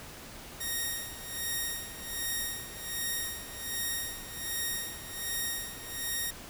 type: tone with tremolo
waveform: 5% pulse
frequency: 1864.7 Hz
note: A#6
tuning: in tune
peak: -20 dBFS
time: 0.6-6.31 s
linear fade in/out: 10 ms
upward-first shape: sine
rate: 1.3 Hz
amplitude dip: 80%
effects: pink hiss -46 dBFS RMS until 6.49 s